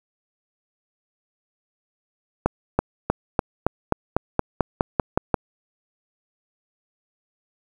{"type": "accelerating click train", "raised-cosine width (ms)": 1, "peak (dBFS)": -3, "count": 13, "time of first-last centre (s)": [2.46, 5.342], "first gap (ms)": 330, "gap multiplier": 0.94, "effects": ["7-bit"]}